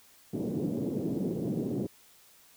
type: band-pass noise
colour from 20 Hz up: pink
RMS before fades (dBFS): -32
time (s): 0.33-1.87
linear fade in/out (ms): 10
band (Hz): 150 to 420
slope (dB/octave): 24
effects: white hiss -59 dBFS RMS until 2.56 s